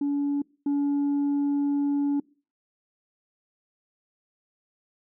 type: tone pair in turn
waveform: sine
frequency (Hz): 285 / 285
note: C#4 / C#4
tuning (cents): +48 / +48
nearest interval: unison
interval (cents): 0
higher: neither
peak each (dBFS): -21 / -19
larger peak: second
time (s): 0.01-0.42 / 0.66-2.2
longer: second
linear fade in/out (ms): 5
effects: noise-tail reverb RT60 0.4 s tail -25 dB re dry + tanh soft clip ceiling -21 dBFS